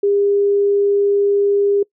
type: tone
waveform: sine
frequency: 403.4 Hz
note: G4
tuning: 50 cents sharp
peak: -12 dBFS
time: 0.03-1.83 s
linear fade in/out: 5 ms
effects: noise-tail reverb RT60 0.1 s tail -24 dB re dry